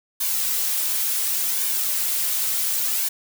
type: noise with flanger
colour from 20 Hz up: blue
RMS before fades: -23 dBFS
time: 0.2-3.09 s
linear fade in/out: 10 ms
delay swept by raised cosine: 1.5 to 4.4 ms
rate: 0.69 Hz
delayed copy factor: -0.6
effects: none